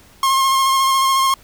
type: tone with vibrato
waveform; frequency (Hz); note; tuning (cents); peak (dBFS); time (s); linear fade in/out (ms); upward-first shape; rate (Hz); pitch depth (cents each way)
45% pulse; 1071; C6; +40; -13; 0.23-1.34; 2; square; 14; 16
effects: pink hiss -48 dBFS RMS until 1.43 s